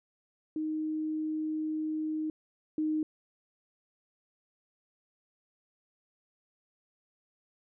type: tone pair in turn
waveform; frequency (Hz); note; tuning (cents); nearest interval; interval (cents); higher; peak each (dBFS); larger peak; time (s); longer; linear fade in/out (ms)
sine; 311.1 / 309.7; D#4 / D#4; 0 / -8; unison; 8; first; -30 / -27; second; 0.56-2.3 / 2.78-3.03; first; 2
effects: none